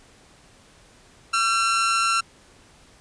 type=tone with amplitude modulation; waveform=sawtooth; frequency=1357 Hz; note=E6; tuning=50 cents sharp; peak=-13 dBFS; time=1.33-2.21 s; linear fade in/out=10 ms; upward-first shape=sine; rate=216 Hz; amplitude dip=50%; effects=pink hiss -53 dBFS RMS until 3 s + resampled to 22050 Hz